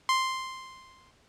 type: tone with exponential decay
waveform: sawtooth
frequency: 1046.5 Hz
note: C6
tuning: in tune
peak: -17 dBFS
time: 0.09-1.11 s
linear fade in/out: 1 ms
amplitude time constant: 220 ms
effects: pink hiss -62 dBFS RMS until 1.28 s + low-pass 7000 Hz 12 dB/octave